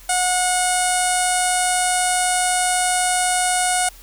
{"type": "tone with low-pass filter", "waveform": "sawtooth", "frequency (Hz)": 728, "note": "F#5", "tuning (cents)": -28, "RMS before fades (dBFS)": -19, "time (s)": [0.09, 3.89], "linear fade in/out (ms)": 5, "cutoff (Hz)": 9100, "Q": 9.8, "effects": ["added 41 Hz sine -43 dBFS peak until 4.02 s", "white hiss -46 dBFS RMS until 4.02 s"]}